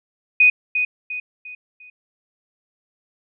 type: tone with echo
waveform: sine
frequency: 2489 Hz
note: D#7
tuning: in tune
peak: -9 dBFS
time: 0.4-0.5 s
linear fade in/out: 5 ms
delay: 350 ms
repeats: 4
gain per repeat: -8 dB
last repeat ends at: 1.9 s
effects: none